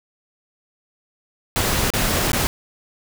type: noise with dropouts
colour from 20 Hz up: pink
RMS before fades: -20 dBFS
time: 1.56-2.47 s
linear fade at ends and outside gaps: 0 ms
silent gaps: 1.903-1.937 / 2.318-2.332 s
effects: none